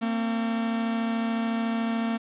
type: tone pair together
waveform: 45% pulse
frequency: 227.8 / 261.6 Hz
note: A#3 / C4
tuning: -40 / 0 cents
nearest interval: major second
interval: 240 cents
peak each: -25 / -35 dBFS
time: 0.01-2.18 s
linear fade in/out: 20 ms
effects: resampled to 8000 Hz + 9-bit